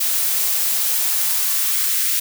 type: noise with high-pass filter sweep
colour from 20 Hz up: blue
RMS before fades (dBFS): -19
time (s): 0-2.2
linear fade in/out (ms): 10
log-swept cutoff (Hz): 210 to 1900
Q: 1.2
effects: none